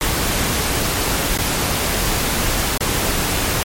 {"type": "noise with dropouts", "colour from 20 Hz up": "pink", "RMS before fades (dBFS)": -19, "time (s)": [0.01, 3.63], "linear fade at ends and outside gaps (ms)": 1, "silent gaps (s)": [[1.376, 1.386], [2.777, 2.806]], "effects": ["MP3 64 kbps"]}